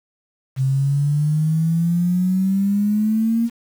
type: exponential sweep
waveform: sine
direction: up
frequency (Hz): 130.81 to 234.9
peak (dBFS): -15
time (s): 0.56-3.5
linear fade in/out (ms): 50
effects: 7-bit